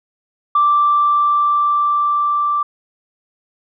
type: tone with level ramp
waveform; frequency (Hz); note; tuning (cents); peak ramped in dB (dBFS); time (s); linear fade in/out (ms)
sine; 1173; D6; -2; -9 to -14; 0.55-2.63; 5
effects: tanh soft clip ceiling -5 dBFS